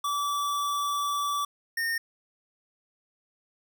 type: tone pair in turn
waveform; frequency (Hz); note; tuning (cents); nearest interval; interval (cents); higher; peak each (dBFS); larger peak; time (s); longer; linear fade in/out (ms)
square; 1155 / 1833.4; D6 / A#6; -29 / -29; minor sixth; 800; second; -27 / -27; neither; 0.04-1.45 / 1.77-1.98; first; 5
effects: none